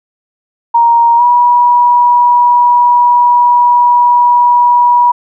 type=tone with pitch glide; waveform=sine; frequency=936 to 968.4 Hz; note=A#5 to B5; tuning=+7 to -34 cents; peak=-4 dBFS; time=0.74-5.12 s; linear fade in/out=10 ms; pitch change=+59 cents; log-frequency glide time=1.17-1.22 s; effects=none